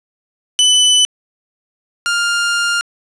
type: tone pair in turn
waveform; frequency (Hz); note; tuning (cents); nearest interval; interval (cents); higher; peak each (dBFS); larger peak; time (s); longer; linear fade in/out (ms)
sawtooth; 2997 / 1403; F#7 / F6; +22 / +8; octave + minor second; 1314; first; -5 / -10; first; 0.59-1.05 / 2.06-2.81; second; 0
effects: resampled to 22050 Hz + 7-bit

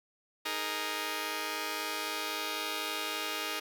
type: chord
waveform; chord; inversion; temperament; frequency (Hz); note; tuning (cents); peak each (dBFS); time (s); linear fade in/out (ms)
5% pulse; D# suspended fourth; none; just; 311.1 / 414.8 / 466.7; D#4 / G#4 / A#4; 0 / -2 / +2; -27 / -27 / -27; 0.45-3.6; 10
effects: none

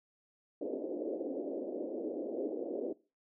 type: band-pass noise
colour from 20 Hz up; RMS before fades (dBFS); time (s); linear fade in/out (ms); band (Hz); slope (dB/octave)
pink; -38; 0.61-2.93; 5; 270 to 580; 48
effects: noise-tail reverb RT60 0.3 s tail -20 dB re dry

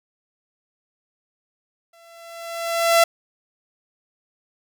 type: tone with exponential growth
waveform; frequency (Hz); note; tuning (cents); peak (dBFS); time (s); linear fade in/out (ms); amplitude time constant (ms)
sawtooth; 673; E5; +36; -7; 1.93-3.04; 5; 240
effects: none

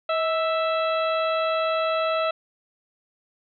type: harmonic tone with a mistuned harmonic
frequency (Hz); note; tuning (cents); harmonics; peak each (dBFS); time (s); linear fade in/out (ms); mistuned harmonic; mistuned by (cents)
659.3; E5; 0; 1 / 2 / 3 / 4 / 5 / 6; -23 / -26 / -38 / -33 / -38 / -37; 0.09-2.31; 5; 1; -50
effects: none

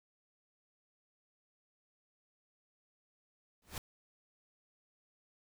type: noise with exponential growth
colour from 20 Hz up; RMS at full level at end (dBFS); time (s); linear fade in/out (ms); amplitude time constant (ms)
pink; -37; 3.62-3.78; 2; 33
effects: none

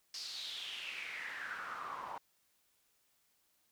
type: noise with band-pass filter sweep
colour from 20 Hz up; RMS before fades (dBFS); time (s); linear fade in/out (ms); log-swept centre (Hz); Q
pink; -44; 0.14-2.18; 2; 5000 to 880; 5.5
effects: white hiss -75 dBFS RMS until 3.71 s

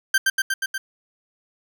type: tone with echo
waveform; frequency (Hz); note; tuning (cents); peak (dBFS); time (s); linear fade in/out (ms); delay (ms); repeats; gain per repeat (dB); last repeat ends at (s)
40% pulse; 1568; G6; 0; -13; 0.14-0.18; 5; 120; 5; -2; 0.78
effects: none

